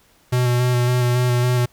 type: tone with vibrato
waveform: square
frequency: 123.47 Hz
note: B2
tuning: in tune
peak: -16 dBFS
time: 0.32-1.66 s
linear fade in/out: 10 ms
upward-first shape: square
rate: 3.6 Hz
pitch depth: 16 cents each way
effects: pink hiss -56 dBFS RMS until 1.72 s